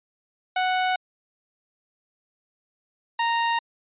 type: tone pair in turn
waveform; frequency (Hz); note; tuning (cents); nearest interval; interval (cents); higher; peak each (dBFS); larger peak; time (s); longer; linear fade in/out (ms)
sawtooth; 740 / 929.1; F#5 / A#5; 0 / -6; major third; 394; second; -17; neither; 0.56-0.96 / 3.19-3.59; neither; 5
effects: resampled to 8000 Hz